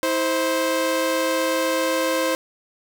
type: tone pair together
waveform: sawtooth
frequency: 323.5 / 523.3 Hz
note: E4 / C5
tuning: -32 / 0 cents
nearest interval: minor sixth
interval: 832 cents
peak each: -21 / -17 dBFS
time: 0.03-2.35 s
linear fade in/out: 0 ms
effects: none